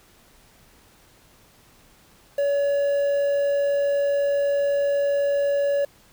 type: tone with quantisation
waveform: triangle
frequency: 566 Hz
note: C#5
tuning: 36 cents sharp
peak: -17 dBFS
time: 2.38-5.85 s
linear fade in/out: 5 ms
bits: 7
effects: pink hiss -55 dBFS RMS until 6.12 s